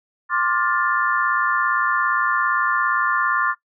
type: chord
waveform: sine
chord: D minor seventh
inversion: third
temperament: just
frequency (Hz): 1057.2 / 1174.7 / 1409.6 / 1762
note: C6 / D6 / F6 / A6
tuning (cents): +18 / 0 / +16 / +2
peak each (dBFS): -23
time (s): 0.29-3.55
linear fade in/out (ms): 50
effects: noise-tail reverb RT60 0.1 s tail -17 dB re dry